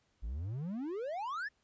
triangle exponential sweep, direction up, 49.06 to 1828 Hz, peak -34 dBFS, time 0.22-1.49 s, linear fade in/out 20 ms, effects pink hiss -75 dBFS RMS until 1.63 s + resampled to 16000 Hz

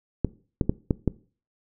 clicks, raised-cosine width 3 ms, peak -8 dBFS, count 5, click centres 0.247 / 0.612 / 0.695 / 0.908 / 1.077 s, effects noise-tail reverb RT60 0.4 s tail -20 dB re dry

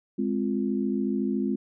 sine chord, F minor, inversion first, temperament equal, 207.7 / 261.6 / 349.2 Hz, Ab3 / C4 / F4, 0 / 0 / 0 cents, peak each -27 / -28 / -31 dBFS, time 0.18-1.56 s, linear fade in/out 10 ms, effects none

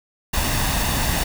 pink noise with comb filter, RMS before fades -21 dBFS, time 0.33-1.24 s, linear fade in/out 10 ms, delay 1.1 ms, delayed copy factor +0.5, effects none

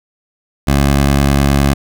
15% pulse tone, 69.8 Hz, C#2, 13 cents sharp, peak -3 dBFS, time 0.67-1.74 s, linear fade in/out 10 ms, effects none

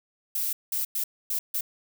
violet noise bursts at uneven times, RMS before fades -28 dBFS, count 5, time 0.35-0.53 / 0.72-0.85 / 0.95-1.04 / 1.3-1.39 / 1.54-1.61 s, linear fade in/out 5 ms, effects none

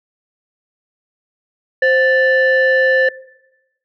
sine tone pair together, 523.3 / 1760 Hz, C5 / A6, 0 / 0 cents, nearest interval octave + major sixth, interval 2100 cents, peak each -11 dBFS, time 1.82-3.09 s, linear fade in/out 5 ms, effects noise-tail reverb RT60 1.0 s tail -21 dB re dry + tanh soft clip ceiling -6 dBFS

